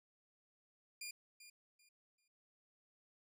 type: tone with echo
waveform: 15% pulse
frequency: 2411 Hz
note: D7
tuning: 45 cents sharp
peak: -38 dBFS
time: 1.01-1.11 s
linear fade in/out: 5 ms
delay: 390 ms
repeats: 3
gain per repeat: -12 dB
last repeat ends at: 2.28 s
effects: none